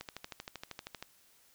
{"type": "click train", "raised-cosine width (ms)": 0.2, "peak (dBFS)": -24, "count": 14, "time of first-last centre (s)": [0.01, 1.026], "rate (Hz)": 12.8, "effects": ["white hiss -65 dBFS RMS until 1.54 s"]}